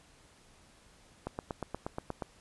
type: click train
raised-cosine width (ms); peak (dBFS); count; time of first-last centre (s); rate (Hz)
1; -21; 9; 1.27-2.222; 8.4
effects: pink hiss -61 dBFS RMS until 2.4 s + resampled to 24000 Hz